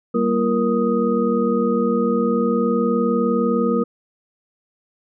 sine tone cluster, 195 / 234.7 / 341.4 / 471.5 / 1248 Hz, G3 / A#3 / F4 / A#4 / D#6, -9 / +12 / -39 / +20 / +5 cents, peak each -23 / -20 / -27 / -20 / -27 dBFS, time 0.14-3.84 s, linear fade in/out 10 ms, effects none

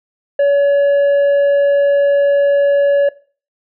triangle tone with tanh clipping, 566 Hz, C#5, 36 cents sharp, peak -10 dBFS, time 0.39-3.09 s, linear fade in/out 5 ms, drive 9 dB, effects noise-tail reverb RT60 0.4 s tail -20 dB re dry

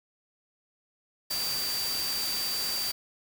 sine tone in noise, 4657 Hz, D8, 15 cents flat, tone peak -30 dBFS, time 1.3-2.92 s, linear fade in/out 10 ms, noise white, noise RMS -34 dBFS, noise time 1.3-2.92 s, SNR +1 dB, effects none

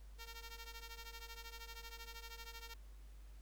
5% pulse ring-modulated tone, 459.4 Hz, A#4, 25 cents flat, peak -37 dBFS, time 0.18-2.74 s, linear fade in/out 5 ms, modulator 453 Hz, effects added 50 Hz sine -53 dBFS peak until 3.41 s + pink hiss -70 dBFS RMS until 3.41 s

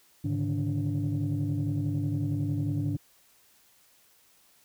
sine tone cluster, 104.5 / 139.6 / 150.6 / 290.2 Hz, G#2 / C#3 / D3 / D4, +11 / +13 / +44 / -21 cents, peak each -29 / -32 / -31 / -31 dBFS, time 0.24-2.97 s, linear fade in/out 10 ms, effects tanh soft clip ceiling -21 dBFS + white hiss -62 dBFS RMS until 4.64 s

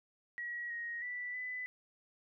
sine tone with pitch steps, 1913 / 1879 / 1970 / 2000 Hz, A#6 / A#6 / B6 / B6, +44 / +13 / -5 / +21 cents, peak -38 dBFS, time 0.38-1.66 s, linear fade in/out 0 ms, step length 320 ms, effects none

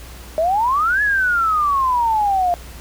sine exponential two-way sweep, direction up then down, 616 to 1718 to 691 Hz, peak -14 dBFS, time 0.38-2.54 s, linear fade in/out 0 ms, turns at 1.02 s, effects added 60 Hz sine -36 dBFS peak until 2.8 s + pink hiss -40 dBFS RMS until 2.8 s

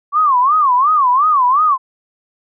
sine tone with vibrato, 1111 Hz, C#6, 4 cents sharp, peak -9 dBFS, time 0.12-1.78 s, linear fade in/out 50 ms, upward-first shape sine, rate 2.8 Hz, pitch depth 220 cents each way, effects none

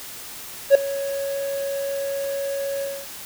triangle tone with ADSR envelope, 554.4 Hz, C#5, in tune, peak -3 dBFS, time 0.7-3.07 s, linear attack 50 ms, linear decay 4 ms, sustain -19 dB, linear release 250 ms, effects white hiss -37 dBFS RMS until 3.25 s

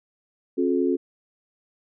sine tone cluster, 269.5 / 358.5 / 431.4 Hz, C#4 / F4 / A4, -49 / +45 / -34 cents, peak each -23 / -23 / -26 dBFS, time 0.57-0.97 s, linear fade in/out 20 ms, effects none

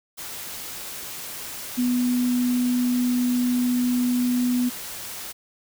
sine tone in noise, 246.9 Hz, B3, in tune, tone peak -19 dBFS, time 1.77-4.7 s, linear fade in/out 20 ms, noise white, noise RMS -35 dBFS, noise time 0.17-5.33 s, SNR +13 dB, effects none

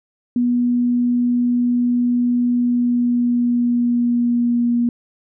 sine tone with pitch glide, 243.3 to 238.6 Hz, B3 to A#3, -26 to +41 cents, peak -14 dBFS, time 0.36-4.89 s, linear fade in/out 2 ms, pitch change -33 cents, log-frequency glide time 2.54-4.73 s, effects none

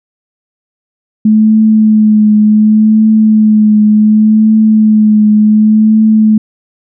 sine tone with vibrato, 215 Hz, A3, 40 cents flat, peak -3 dBFS, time 1.25-6.38 s, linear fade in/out 5 ms, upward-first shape triangle, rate 0.68 Hz, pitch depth 29 cents each way, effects none

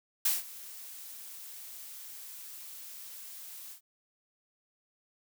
blue noise with ADSR envelope, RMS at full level -26 dBFS, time 0.25-3.81 s, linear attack 6 ms, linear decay 170 ms, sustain -20 dB, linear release 100 ms, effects none

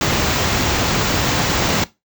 pink band-stop noise, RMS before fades -17 dBFS, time 0.01-1.84 s, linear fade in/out 2 ms, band 7600 to 15000 Hz, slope 96 dB/octave, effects noise-tail reverb RT60 0.2 s tail -18 dB re dry + high-pass 60 Hz 12 dB/octave

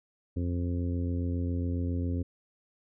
harmonic tone, 87.31 Hz, F2, in tune, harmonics 1 / 2 / 3 / 4 / 5 / 6, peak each -29 / -39 / -34 / -44 / -44 / -47 dBFS, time 0.36-2.23 s, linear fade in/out 10 ms, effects none

